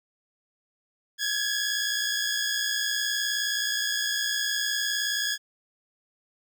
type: tone pair together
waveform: 15% pulse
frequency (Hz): 1639.6 / 1699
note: G#6 / G#6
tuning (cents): -23 / +39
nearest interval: minor second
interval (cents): 62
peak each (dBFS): -22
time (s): 1.18-5.38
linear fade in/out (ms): 50
effects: none